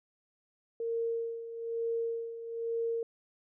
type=tone with tremolo; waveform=sine; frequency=460.6 Hz; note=A#4; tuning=21 cents flat; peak=-29 dBFS; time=0.8-3.03 s; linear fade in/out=2 ms; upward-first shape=sine; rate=1.1 Hz; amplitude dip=70%; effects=none